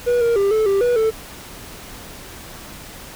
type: tone with pitch steps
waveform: triangle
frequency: 484.9 / 467.8 / 397.4 / 435.6 / 393.6 / 486.2 / 442.2 Hz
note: B4 / A#4 / G4 / A4 / G4 / B4 / A4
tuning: -32 / +6 / +24 / -17 / +7 / -27 / +9 cents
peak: -12 dBFS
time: 0.06-1.11 s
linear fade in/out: 20 ms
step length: 150 ms
effects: pink hiss -37 dBFS RMS until 3.15 s